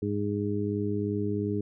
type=harmonic tone; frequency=102.8 Hz; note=G#2; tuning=17 cents flat; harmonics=1 / 2 / 3 / 4; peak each=-32 / -32 / -32 / -32 dBFS; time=0.02-1.61 s; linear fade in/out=5 ms; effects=none